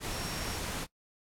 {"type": "tone in noise", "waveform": "sine", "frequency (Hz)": 5550, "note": "F8", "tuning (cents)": -12, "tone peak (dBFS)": -45, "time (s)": [0.09, 0.6], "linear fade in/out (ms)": 50, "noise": "pink", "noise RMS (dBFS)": -36, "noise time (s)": [0, 0.87], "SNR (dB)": -12, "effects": ["noise-tail reverb RT60 0.1 s tail -20 dB re dry", "low-pass 12000 Hz 12 dB/octave"]}